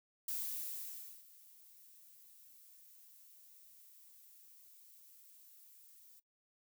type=noise with ADSR envelope; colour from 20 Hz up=violet; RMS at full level=-39 dBFS; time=0.28-6.2 s; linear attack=4 ms; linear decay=940 ms; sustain=-22 dB; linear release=9 ms; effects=noise-tail reverb RT60 0.1 s tail -17 dB re dry